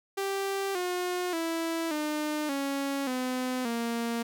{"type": "tone with pitch steps", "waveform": "sawtooth", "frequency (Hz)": [392, 359.5, 329.6, 302.3, 277.2, 254.2, 233.1], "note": ["G4", "F#4", "E4", "D#4", "C#4", "C4", "A#3"], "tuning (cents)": [0, -50, 0, -50, 0, -50, 0], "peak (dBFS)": -25, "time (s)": [0.17, 4.23], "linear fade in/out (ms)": 10, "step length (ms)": 580, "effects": []}